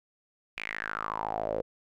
sawtooth tone with band-pass filter sweep, 53.8 Hz, A1, 38 cents flat, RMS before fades -34 dBFS, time 0.57-1.62 s, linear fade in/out 5 ms, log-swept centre 2500 to 490 Hz, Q 6.6, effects none

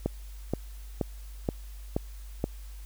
click train, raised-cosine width 2 ms, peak -13 dBFS, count 6, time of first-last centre 0.06-2.441 s, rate 2.1 Hz, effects added 50 Hz sine -40 dBFS peak until 2.85 s + white hiss -56 dBFS RMS until 2.85 s

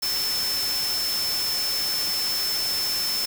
sine tone in noise, 5290 Hz, E8, 5 cents sharp, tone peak -24 dBFS, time 0.02-3.26 s, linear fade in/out 10 ms, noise white, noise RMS -30 dBFS, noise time 0.02-3.26 s, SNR +3 dB, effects none

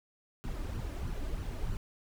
brown noise with flanger, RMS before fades -36 dBFS, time 0.44-1.77 s, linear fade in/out 0 ms, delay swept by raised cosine 0.67 to 3.37 ms, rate 3.1 Hz, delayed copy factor +0.6, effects none

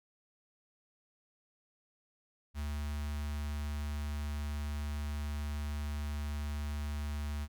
square tone with notch filter, 73.42 Hz, D2, in tune, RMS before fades -37 dBFS, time 2.54-7.48 s, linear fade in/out 50 ms, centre 440 Hz, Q 0.72, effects none

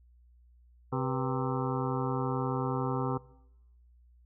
harmonic tone with a mistuned harmonic, 131.1 Hz, C3, 4 cents sharp, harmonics 1 / 2 / 3 / 4 / 6 / 7 / 8 / 9 / 10, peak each -32 / -35 / -37 / -38 / -40 / -40 / -41 / -42 / -42 dBFS, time 0.92-3.18 s, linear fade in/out 10 ms, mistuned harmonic 4, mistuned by -110 cents, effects noise-tail reverb RT60 0.9 s tail -22 dB re dry + added 60 Hz sine -57 dBFS peak until 4.25 s

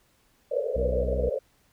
white band-pass noise, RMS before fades -28 dBFS, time 0.51-1.39 s, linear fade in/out 10 ms, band 450 to 580 Hz, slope 96 dB/octave
harmonic tone, 63.2 Hz, B1, 41 cents sharp, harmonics 1 / 2 / 3 / 4 / 5 / 6 / 7 / 8, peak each -27 / -38 / -38 / -41 / -47 / -49 / -49 / -50 dBFS, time 0.75-1.3 s, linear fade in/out 20 ms
effects pink hiss -65 dBFS RMS until 1.72 s

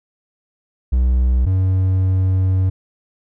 triangle tone pair in turn, 62.6 / 93.86 Hz, B1 / F#2, +24 / +25 cents, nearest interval perfect fifth, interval 701 cents, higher second, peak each -10 / -11 dBFS, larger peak first, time 0.92-1.46 / 1.46-2.7 s, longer second, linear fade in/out 10 ms, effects none

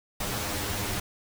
pink noise with comb filter, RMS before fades -31 dBFS, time 0.2-1 s, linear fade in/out 5 ms, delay 9.8 ms, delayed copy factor +0.75, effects none

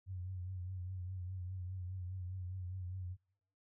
sine tone with vibrato, 91.8 Hz, F#2, 13 cents flat, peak -40 dBFS, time 0.06-3.17 s, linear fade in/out 50 ms, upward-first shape triangle, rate 4.9 Hz, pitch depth 66 cents each way, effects noise-tail reverb RT60 0.8 s tail -26 dB re dry

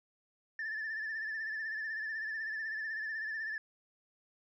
sine tone with vibrato, 1760 Hz, A6, in tune, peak -34 dBFS, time 0.59-3.58 s, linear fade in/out 2 ms, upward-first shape sine, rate 16 Hz, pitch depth 54 cents each way, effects tanh soft clip ceiling -33 dBFS

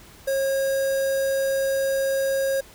square tone with notch filter, 542 Hz, C#5, 39 cents flat, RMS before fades -23 dBFS, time 0.27-2.61 s, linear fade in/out 10 ms, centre 2900 Hz, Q 0.87, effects pink hiss -48 dBFS RMS until 2.74 s

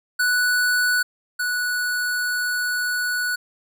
square tone pair in turn, 1480 / 1474.1 Hz, F#6 / F#6, 0 / -7 cents, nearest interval unison, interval 7 cents, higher first, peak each -18 / -22 dBFS, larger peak first, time 0.19-1.03 / 1.39-3.36 s, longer second, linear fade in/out 10 ms, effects none

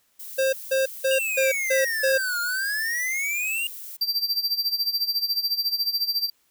violet noise, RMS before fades -38 dBFS, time 0.19-3.97 s, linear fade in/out 10 ms
square tone bursts, 532 Hz, C5, 29 cents sharp, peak -20 dBFS, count 6, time 0.38-2.18 s, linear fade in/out 10 ms, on 150 ms, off 180 ms
square exponential two-way sweep, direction down then up, 2839 to 1400 to 2839 Hz, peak -25 dBFS, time 1.11-3.67 s, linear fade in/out 2 ms, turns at 2.4 s
square tone with tremolo, 4699 Hz, D8, in tune, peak -20 dBFS, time 4.01-6.3 s, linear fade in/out 5 ms, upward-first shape sine, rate 14 Hz, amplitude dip 80%
effects white hiss -66 dBFS RMS until 6.5 s

